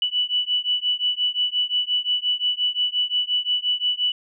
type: beating tone pair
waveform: sine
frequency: 2960 / 2965.7 Hz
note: F#7 / F#7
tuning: 0 / +3 cents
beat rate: 5.7 Hz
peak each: -23 dBFS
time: 0.02-4.12 s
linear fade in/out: 2 ms
effects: none